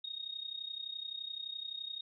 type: tone with amplitude modulation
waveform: sine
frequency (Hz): 3729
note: A#7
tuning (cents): 0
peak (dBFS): -36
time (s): 0.04-2.01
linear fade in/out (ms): 5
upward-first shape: sine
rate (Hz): 31.7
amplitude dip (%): 80
effects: none